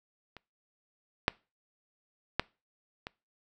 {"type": "clicks", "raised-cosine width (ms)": 0.3, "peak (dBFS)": [-30, -7, -9, -22], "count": 4, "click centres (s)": [0.367, 1.281, 2.396, 3.069], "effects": ["noise-tail reverb RT60 0.3 s tail -24 dB re dry"]}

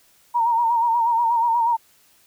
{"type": "tone with vibrato", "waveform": "sine", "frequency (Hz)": 932.3, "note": "A#5", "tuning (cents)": 0, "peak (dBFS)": -16, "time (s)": [0.34, 1.77], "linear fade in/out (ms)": 20, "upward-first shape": "sine", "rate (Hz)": 8.3, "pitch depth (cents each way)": 57, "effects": ["white hiss -57 dBFS RMS until 2.26 s"]}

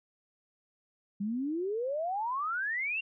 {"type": "exponential sweep", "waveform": "sine", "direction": "up", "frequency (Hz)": [194.4, 2804], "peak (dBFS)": -30, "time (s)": [1.2, 3.01], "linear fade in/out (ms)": 10, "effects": []}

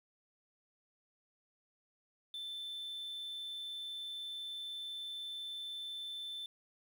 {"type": "tone", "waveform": "sine", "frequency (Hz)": 3534, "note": "A7", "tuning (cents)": 7, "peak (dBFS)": -38, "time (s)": [2.34, 6.46], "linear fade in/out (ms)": 2, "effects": ["tanh soft clip ceiling -40 dBFS", "11-bit"]}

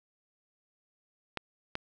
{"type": "clicks", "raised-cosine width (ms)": 0.3, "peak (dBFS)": -17, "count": 2, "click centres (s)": [1.373, 1.754], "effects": []}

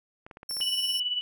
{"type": "clicks", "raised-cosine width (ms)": 0.5, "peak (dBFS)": -29, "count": 7, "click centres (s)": [0.265, 0.312, 0.371, 0.431, 0.51, 0.568, 0.604]}
{"type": "tone", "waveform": "sawtooth", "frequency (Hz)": 5420, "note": "E8", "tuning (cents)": 47, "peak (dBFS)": -28, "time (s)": [0.49, 1], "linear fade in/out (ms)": 5}
{"type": "tone with tremolo", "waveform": "sine", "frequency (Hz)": 2960, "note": "F#7", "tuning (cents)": 0, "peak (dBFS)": -24, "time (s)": [0.61, 1.21], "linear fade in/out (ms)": 0, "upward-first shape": "sine", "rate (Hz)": 18, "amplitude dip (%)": 60}
{"effects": []}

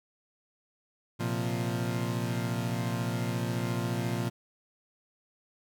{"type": "chord", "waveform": "30% pulse", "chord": "Bb suspended second", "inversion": "none", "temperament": "equal", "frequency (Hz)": [116.54, 130.81, 174.61], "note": ["Bb2", "C3", "F3"], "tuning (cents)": [0, 0, 0], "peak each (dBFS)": [-29, -33, -32], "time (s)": [1.19, 4.3], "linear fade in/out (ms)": 20, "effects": []}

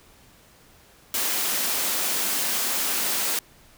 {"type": "high-pass noise", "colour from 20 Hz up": "white", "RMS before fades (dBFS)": -25, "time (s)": [1.14, 3.39], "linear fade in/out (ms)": 2, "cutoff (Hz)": 180, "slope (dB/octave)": 48, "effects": ["pink hiss -54 dBFS RMS until 3.77 s"]}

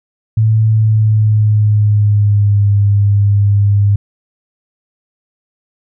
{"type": "tone with pitch glide", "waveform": "sine", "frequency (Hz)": [110, 101.45], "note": ["A2", "G#2"], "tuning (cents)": [0, -40], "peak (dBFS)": -7, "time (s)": [0.37, 3.96], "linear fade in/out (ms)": 5, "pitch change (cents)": -140, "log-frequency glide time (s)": [0.68, 2.68], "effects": []}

